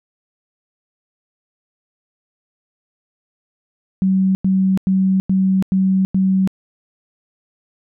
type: tone bursts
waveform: sine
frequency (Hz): 190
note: F#3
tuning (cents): +46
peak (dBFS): -12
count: 6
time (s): 4.02-6.475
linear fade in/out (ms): 0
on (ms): 330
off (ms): 95
effects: none